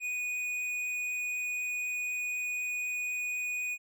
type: tone with tanh clipping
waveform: sine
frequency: 2474 Hz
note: D#7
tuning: 10 cents flat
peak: -33 dBFS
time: 0-3.78 s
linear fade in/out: 50 ms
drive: 10 dB
effects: none